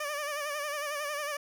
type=tone with vibrato; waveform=15% pulse; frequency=587.3 Hz; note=D5; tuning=in tune; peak=-26 dBFS; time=0-1.37 s; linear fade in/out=5 ms; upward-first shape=sine; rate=11 Hz; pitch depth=63 cents each way; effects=none